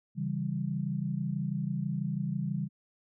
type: chord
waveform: sine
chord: C# diminished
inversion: none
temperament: equal with one note detuned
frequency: 138.59 / 164.81 / 196.91 Hz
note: C#3 / E3 / G3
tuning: 0 / 0 / +8 cents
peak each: -34 dBFS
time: 0.15-2.69 s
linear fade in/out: 50 ms
effects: none